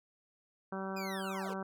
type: harmonic tone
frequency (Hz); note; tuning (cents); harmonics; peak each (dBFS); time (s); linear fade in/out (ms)
192.1; G3; -35; 1 / 2 / 3 / 4 / 5 / 6 / 7 / 8; -40 / -43 / -45 / -46 / -47 / -48 / -48 / -49; 0.72-1.63; 5
type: linear sweep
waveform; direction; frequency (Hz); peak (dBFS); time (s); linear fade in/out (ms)
25% pulse; down; 2513 to 391.9; -39; 0.96-1.54; 10
type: tone with exponential decay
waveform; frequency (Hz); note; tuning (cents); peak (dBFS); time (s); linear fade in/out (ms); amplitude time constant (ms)
triangle; 430; A4; -40; -39; 1.49-1.58; 0; 18
effects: none